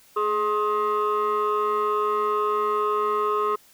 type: tone cluster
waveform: sine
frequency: 420.4 / 1063 / 1259 Hz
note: G#4 / C6 / D#6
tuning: +21 / +27 / +20 cents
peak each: -23 / -24 / -24 dBFS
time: 0.16-3.56 s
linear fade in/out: 10 ms
effects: tanh soft clip ceiling -16 dBFS + white hiss -55 dBFS RMS until 3.73 s